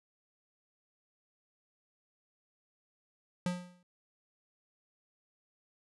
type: tone with exponential decay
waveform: square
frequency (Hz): 178.6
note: F3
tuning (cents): +39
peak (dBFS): -29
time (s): 3.46-3.83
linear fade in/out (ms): 2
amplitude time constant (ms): 79
effects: resampled to 24000 Hz